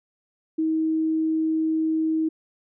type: tone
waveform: sine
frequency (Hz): 318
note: D#4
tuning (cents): +38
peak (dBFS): -20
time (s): 0.58-2.29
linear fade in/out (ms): 10
effects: none